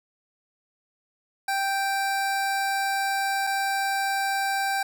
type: tone pair in turn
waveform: 25% pulse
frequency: 784 / 784 Hz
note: G5 / G5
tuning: 0 / 0 cents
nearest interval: unison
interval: 0 cents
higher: neither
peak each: -20 dBFS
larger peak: neither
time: 1.48-3.47 / 3.47-4.83 s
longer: first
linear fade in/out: 5 ms
effects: none